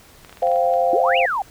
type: clicks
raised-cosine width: 0.3 ms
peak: -25 dBFS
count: 9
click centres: 0.248 / 0.295 / 0.327 / 0.372 / 0.427 / 0.471 / 0.516 / 0.56 / 0.738 s
type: chord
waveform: sine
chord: C suspended fourth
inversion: none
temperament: equal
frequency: 523.3 / 698.5 / 784 Hz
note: C5 / F5 / G5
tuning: 0 / 0 / 0 cents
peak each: -19 / -18 / -23 dBFS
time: 0.42-1.26 s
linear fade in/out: 5 ms
type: exponential two-way sweep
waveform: sine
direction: up then down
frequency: 321.8 to 2960 to 734 Hz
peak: -19 dBFS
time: 0.93-1.42 s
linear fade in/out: 2 ms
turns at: 1.18 s
effects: pink hiss -48 dBFS RMS until 1.5 s